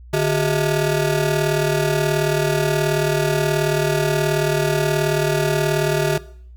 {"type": "ring-modulated tone", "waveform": "25% pulse", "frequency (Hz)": 260.6, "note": "C4", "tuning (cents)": -7, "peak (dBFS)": -10, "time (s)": [0.13, 6.18], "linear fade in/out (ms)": 5, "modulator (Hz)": 111, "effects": ["noise-tail reverb RT60 0.6 s tail -19 dB re dry", "added 60 Hz sine -38 dBFS peak until 6.56 s"]}